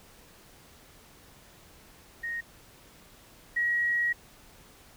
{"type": "tone pair in turn", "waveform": "sine", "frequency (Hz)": [1864.7, 1905], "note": ["A#6", "A#6"], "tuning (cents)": [0, 37], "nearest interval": "unison", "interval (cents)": 37, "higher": "second", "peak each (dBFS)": [-31, -24], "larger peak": "second", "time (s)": [[2.23, 2.41], [3.56, 4.13]], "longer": "second", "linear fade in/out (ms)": 10, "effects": ["pink hiss -55 dBFS RMS until 4.96 s"]}